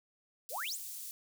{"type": "high-pass noise", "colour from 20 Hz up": "white", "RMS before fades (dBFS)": -44, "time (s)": [0.49, 1.11], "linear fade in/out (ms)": 0, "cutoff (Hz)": 6000, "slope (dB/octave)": 12}
{"type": "exponential sweep", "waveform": "sine", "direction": "up", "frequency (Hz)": [417.4, 11620], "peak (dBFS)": -36, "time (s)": [0.5, 0.79], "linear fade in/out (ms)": 50}
{"effects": []}